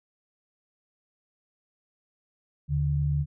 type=tone pair together; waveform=sine; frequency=76.71 / 144.8 Hz; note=D#2 / D3; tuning=-24 / -24 cents; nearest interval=major seventh; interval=1100 cents; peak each=-28 / -24 dBFS; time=2.68-3.26 s; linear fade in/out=50 ms; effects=none